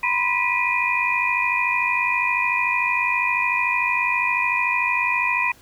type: tone cluster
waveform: sine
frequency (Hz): 967 / 1020 / 1962 / 2431 / 2525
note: B5 / C6 / B6 / D#7 / D#7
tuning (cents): -37 / -44 / -12 / -41 / +25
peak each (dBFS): -26 / -26 / -26 / -22 / -27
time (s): 0.03-5.52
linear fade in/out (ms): 5
effects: pink hiss -51 dBFS RMS until 5.61 s